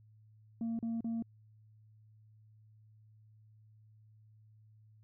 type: tone bursts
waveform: sine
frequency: 228.9 Hz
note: A#3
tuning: 31 cents flat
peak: -31 dBFS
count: 3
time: 0.61-1.224 s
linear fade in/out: 2 ms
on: 180 ms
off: 37 ms
effects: tanh soft clip ceiling -32 dBFS + added 108 Hz sine -59 dBFS peak until 5.03 s